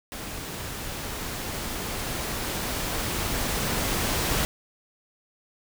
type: noise with level ramp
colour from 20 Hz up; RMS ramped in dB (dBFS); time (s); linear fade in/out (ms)
pink; -36 to -25; 0.12-4.45; 0
effects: none